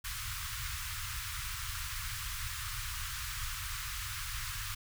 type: band-stop noise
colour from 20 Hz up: pink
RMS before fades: -39 dBFS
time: 0.04-4.75 s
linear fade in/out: 10 ms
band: 120 to 1100 Hz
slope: 48 dB/octave
effects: none